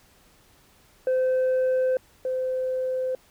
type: tone pair in turn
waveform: sine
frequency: 515 / 515 Hz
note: C5 / C5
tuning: -28 / -28 cents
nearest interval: unison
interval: 0 cents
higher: neither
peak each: -17 / -23 dBFS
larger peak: first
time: 1.07-1.97 / 2.25-3.15 s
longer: neither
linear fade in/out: 2 ms
effects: tanh soft clip ceiling -19 dBFS + pink hiss -58 dBFS RMS until 3.3 s